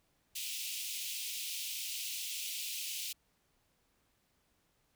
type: high-pass noise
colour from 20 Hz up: pink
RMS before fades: -40 dBFS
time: 0.35-3.13 s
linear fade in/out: 10 ms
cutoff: 2500 Hz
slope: 48 dB/octave
effects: pink hiss -75 dBFS RMS until 4.95 s